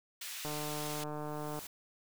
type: high-pass noise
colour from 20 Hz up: pink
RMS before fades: -43 dBFS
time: 0.21-1.04 s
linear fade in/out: 5 ms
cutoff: 2300 Hz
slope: 12 dB/octave
type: click train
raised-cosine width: 1 ms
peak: -27 dBFS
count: 172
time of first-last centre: 0.45-1.59 s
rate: 150 Hz
type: noise with exponential growth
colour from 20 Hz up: white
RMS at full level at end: -45 dBFS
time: 0.61-1.67 s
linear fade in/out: 5 ms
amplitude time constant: 230 ms
effects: none